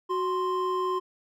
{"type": "tone pair together", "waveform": "triangle", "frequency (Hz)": [370, 1046.5], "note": ["F#4", "C6"], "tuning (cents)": [0, 0], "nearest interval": "octave + tritone", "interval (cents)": 1800, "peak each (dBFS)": -26, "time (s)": [0.09, 1], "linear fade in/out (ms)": 20, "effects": []}